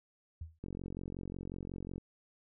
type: tone with exponential decay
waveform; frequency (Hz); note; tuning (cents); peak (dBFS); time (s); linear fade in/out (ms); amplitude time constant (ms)
sine; 80.8; E2; -34; -37; 0.41-0.59; 5; 39
type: click train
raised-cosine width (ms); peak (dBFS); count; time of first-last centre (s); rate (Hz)
3; -29; 62; 0.64-1.981; 45.5
effects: none